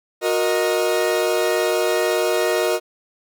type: chord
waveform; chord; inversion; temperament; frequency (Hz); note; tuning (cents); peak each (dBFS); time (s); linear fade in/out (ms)
40% pulse; D# minor; first; equal with one note detuned; 364.1 / 466.2 / 622.3; F#4 / A#4 / D#5; -28 / 0 / 0; -21; 0.21-2.8; 50
effects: none